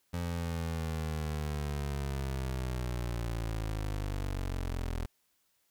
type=linear sweep; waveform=25% pulse; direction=down; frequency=87.31 to 40.65 Hz; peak=-29 dBFS; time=0.13-5.06 s; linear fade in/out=10 ms; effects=white hiss -74 dBFS RMS until 5.7 s